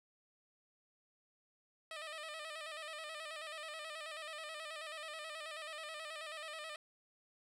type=tone with vibrato; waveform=10% pulse; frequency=622.3 Hz; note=D#5; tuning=in tune; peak=-36 dBFS; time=1.91-6.76 s; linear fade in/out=2 ms; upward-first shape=square; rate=9.3 Hz; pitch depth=61 cents each way; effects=low-pass 9000 Hz 12 dB/octave